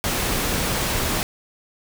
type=noise; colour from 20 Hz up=pink; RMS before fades=-23 dBFS; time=0.04-1.23 s; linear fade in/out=0 ms; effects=none